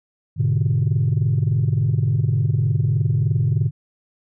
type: chord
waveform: sine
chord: G# diminished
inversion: none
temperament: equal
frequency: 103.83 / 123.47 / 146.83 Hz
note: G#2 / B2 / D3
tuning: 0 / 0 / 0 cents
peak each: -19 dBFS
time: 0.36-3.71 s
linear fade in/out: 50 ms
effects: tanh soft clip ceiling -11 dBFS